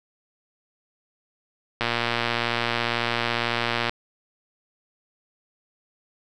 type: click train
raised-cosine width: 0.3 ms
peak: -7 dBFS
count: 247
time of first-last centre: 1.81-3.895 s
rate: 118 Hz
effects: none